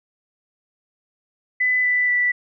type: tone with pitch steps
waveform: sine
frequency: 2003 / 1985.7 / 1968.6 Hz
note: B6 / B6 / B6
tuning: +24 / +9 / -6 cents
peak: -16 dBFS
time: 1.6-2.32 s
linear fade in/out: 10 ms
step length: 240 ms
effects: none